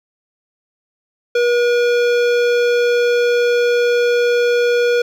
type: tone with hard clipping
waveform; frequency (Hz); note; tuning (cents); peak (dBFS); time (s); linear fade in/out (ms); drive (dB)
sine; 481.1; B4; -45; -14; 1.35-5.02; 5; 16
effects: none